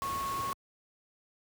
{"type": "tone in noise", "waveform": "sine", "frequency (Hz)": 1100, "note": "C#6", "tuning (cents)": -14, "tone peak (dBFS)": -32, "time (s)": [0.02, 0.53], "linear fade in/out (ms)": 0, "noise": "pink", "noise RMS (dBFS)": -41, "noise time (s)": [0.02, 0.53], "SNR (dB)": 6, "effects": ["high-pass 60 Hz 12 dB/octave"]}